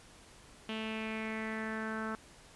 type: tone with low-pass filter sweep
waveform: sawtooth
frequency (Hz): 219.8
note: A3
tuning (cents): -2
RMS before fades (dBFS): -38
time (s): 0.69-2.15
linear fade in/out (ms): 0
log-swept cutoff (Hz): 3000 to 1400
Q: 4.8
effects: pink hiss -57 dBFS RMS until 2.55 s + resampled to 24000 Hz